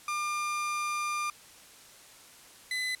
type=tone pair in turn; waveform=30% pulse; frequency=1200 / 2013 Hz; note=D6 / B6; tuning=+37 / +33 cents; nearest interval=major sixth; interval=896 cents; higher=second; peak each=-27 dBFS; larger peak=neither; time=0.08-1.3 / 2.71-2.95 s; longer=first; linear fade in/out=2 ms; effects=white hiss -53 dBFS RMS until 3 s + low-pass 11000 Hz 12 dB/octave